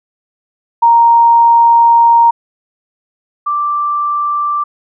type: tone pair in turn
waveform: sine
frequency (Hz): 932.3 / 1174.6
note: A#5 / D6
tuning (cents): 0 / 0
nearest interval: major third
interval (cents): 400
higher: second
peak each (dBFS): -4 / -12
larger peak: first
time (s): 0.82-2.31 / 3.46-4.64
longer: first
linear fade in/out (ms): 10
effects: none